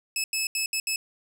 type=tone bursts at uneven times; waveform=15% pulse; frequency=2600 Hz; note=E7; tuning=24 cents flat; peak=-18 dBFS; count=5; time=0.16-0.24 / 0.33-0.47 / 0.55-0.66 / 0.73-0.8 / 0.87-0.96 s; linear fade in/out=2 ms; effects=none